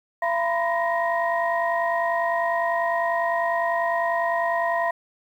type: tone cluster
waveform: sine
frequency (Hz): 679 / 966 / 1016 / 1874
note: F5 / B5 / B5 / A#6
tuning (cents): -49 / -39 / +49 / +9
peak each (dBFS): -23 / -29 / -27 / -27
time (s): 0.22-4.91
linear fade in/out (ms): 5
effects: tanh soft clip ceiling -11 dBFS + 9-bit